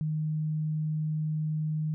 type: tone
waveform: sine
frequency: 154.7 Hz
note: D#3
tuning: 10 cents flat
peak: -27 dBFS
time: 0.01-1.94 s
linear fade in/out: 0 ms
effects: none